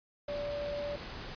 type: tone in noise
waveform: sine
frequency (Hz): 580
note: D5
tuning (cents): -22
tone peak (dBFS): -34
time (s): 0.28-0.96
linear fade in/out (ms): 5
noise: pink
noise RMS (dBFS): -43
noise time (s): 0.28-1.35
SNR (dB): +6
effects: resampled to 11025 Hz